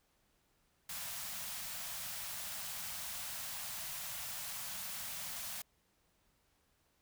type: band-stop noise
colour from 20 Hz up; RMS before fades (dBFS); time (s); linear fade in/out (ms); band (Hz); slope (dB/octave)
white; -43; 0.89-5.62; 5; 220 to 580; 48
effects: pink hiss -75 dBFS RMS until 7.01 s